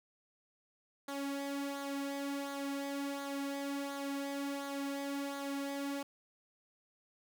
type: tone with flanger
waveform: sawtooth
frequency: 279.5 Hz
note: C#4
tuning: 14 cents sharp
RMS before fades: -39 dBFS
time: 1.08-6.03 s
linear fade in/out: 5 ms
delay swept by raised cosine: 0.37 to 2.87 ms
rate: 1.4 Hz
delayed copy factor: -0.6
effects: none